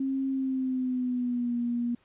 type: tone with pitch glide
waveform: sine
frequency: 268.3 to 239 Hz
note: C4 to A#3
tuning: +44 to +43 cents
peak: -26 dBFS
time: 0-1.95 s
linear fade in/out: 5 ms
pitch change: -201 cents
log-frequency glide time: 0.3-1.56 s
effects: pink hiss -65 dBFS RMS until 2.04 s + resampled to 8000 Hz